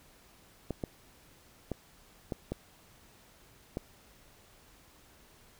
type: clicks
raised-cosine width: 2 ms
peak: -20 dBFS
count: 6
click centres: 0.707 / 0.838 / 1.717 / 2.322 / 2.52 / 3.771 s
effects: pink hiss -60 dBFS RMS until 5.59 s